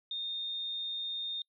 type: tone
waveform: sine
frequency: 3658 Hz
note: A#7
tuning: 33 cents flat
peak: -34 dBFS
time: 0.11-1.42 s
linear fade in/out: 2 ms
effects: noise-tail reverb RT60 0.1 s tail -25 dB re dry